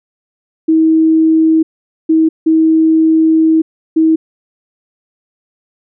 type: tone bursts at uneven times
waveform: sine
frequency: 320 Hz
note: D#4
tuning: 49 cents sharp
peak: -6 dBFS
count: 4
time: 0.68-1.63 / 2.09-2.29 / 2.46-3.62 / 3.96-4.16 s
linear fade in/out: 10 ms
effects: none